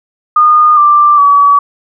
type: tone with pitch steps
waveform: sine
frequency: 1222 / 1180.4 / 1140.2 Hz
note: D#6 / D6 / C#6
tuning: -32 / +8 / +48 cents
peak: -3 dBFS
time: 0.36-1.59 s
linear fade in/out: 5 ms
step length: 410 ms
effects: none